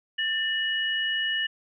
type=tone pair together; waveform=sine; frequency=1785.2 / 2915 Hz; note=A6 / F#7; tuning=+25 / -26 cents; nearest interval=minor sixth; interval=849 cents; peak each=-27 dBFS; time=0.18-1.47 s; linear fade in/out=10 ms; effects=none